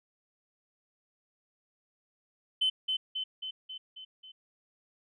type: tone with echo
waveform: sine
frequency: 3053 Hz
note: G7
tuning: 46 cents flat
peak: -23 dBFS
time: 2.61-2.7 s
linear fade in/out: 10 ms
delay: 270 ms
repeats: 6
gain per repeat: -4 dB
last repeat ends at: 4.32 s
effects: tanh soft clip ceiling -20 dBFS

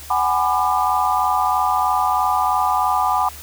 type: chord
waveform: sine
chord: G# half-diminished seventh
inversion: third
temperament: just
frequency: 747.5 / 830.6 / 996.7 / 1196.1 Hz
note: F#5 / G#5 / B5 / D6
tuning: +17 / 0 / +16 / +31 cents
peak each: -21 dBFS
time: 0.1-3.29 s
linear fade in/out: 5 ms
effects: added 73 Hz sine -40 dBFS peak until 3.42 s + white hiss -38 dBFS RMS until 3.42 s

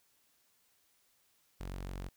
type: tone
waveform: sawtooth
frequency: 46.25 Hz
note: F#1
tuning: in tune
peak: -36 dBFS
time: 1.6-2.09 s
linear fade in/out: 10 ms
effects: white hiss -72 dBFS RMS until 2.16 s

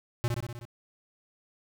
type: tone with echo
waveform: square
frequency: 119.2 Hz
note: A#2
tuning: 39 cents sharp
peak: -25 dBFS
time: 0.24-0.28 s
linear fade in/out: 0 ms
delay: 62 ms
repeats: 6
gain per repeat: -3 dB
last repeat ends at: 0.652 s
effects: none

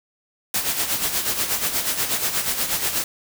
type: noise with tremolo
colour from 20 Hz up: white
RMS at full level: -21 dBFS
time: 0.54-3.04 s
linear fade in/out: 2 ms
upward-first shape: sine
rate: 8.3 Hz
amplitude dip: 60%
effects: none

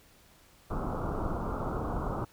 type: low-pass noise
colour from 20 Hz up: pink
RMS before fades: -33 dBFS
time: 0.7-2.25 s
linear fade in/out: 10 ms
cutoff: 1400 Hz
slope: 96 dB/octave
effects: pink hiss -60 dBFS RMS until 2.32 s

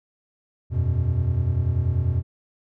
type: chord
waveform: triangle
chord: E suspended second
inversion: none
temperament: equal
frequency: 82.41 / 92.5 / 123.47 Hz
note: E2 / F#2 / B2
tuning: 0 / 0 / 0 cents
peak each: -22 dBFS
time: 0.7-2.23 s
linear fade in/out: 50 ms
effects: none

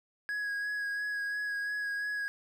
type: tone with vibrato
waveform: triangle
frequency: 1661.2 Hz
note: G#6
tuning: in tune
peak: -30 dBFS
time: 0.29-2.28 s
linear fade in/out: 0 ms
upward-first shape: sine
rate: 2.9 Hz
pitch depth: 18 cents each way
effects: none

